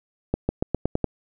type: accelerating click train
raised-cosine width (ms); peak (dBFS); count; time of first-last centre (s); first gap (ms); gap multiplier
2; -8; 7; 0.34-1.043; 150; 0.9
effects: none